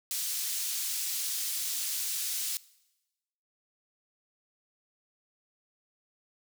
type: high-pass noise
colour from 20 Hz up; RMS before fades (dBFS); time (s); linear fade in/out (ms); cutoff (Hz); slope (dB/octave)
pink; -33; 0.11-2.57; 0; 5000; 12
effects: noise-tail reverb RT60 1.0 s tail -21 dB re dry